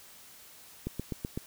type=click train; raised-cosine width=3 ms; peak=-20 dBFS; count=5; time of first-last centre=0.87-1.375 s; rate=7.92 Hz; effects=white hiss -53 dBFS RMS until 1.46 s